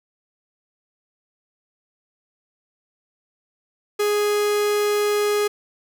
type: tone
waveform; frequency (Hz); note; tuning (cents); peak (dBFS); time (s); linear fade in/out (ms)
45% pulse; 415.3; G#4; 0; -18; 3.99-5.48; 10
effects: none